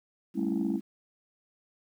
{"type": "chord", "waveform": "sine", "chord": "A dominant seventh", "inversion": "third", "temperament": "just", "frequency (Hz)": [198, 220, 275, 330], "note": ["G3", "A3", "C#4", "E4"], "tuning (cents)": [18, 0, -14, 2], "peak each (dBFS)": -31, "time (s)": [0.34, 0.81], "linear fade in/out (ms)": 50, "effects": ["tanh soft clip ceiling -20 dBFS", "10-bit"]}